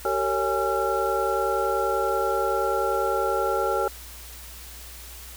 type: tone cluster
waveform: sine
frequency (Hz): 385.4 / 455.8 / 556 / 824 / 1364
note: G4 / A#4 / C#5 / G#5 / F6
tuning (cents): -29 / -39 / +5 / -14 / -41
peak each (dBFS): -28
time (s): 0.05-3.88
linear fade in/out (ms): 2
effects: added 60 Hz sine -43 dBFS peak until 5.36 s + white hiss -43 dBFS RMS until 5.36 s